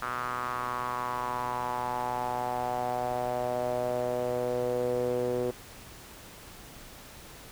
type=tone with band-pass filter sweep; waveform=sawtooth; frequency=123.47 Hz; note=B2; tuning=in tune; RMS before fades=-31 dBFS; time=0.02-5.51 s; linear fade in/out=5 ms; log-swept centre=1300 to 440 Hz; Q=4.6; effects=pink hiss -48 dBFS RMS until 7.51 s